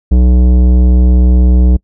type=tone with tanh clipping; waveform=sine; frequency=61.74 Hz; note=B1; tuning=in tune; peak=-6 dBFS; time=0.11-1.77 s; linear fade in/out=10 ms; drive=14 dB; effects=noise-tail reverb RT60 0.1 s tail -26 dB re dry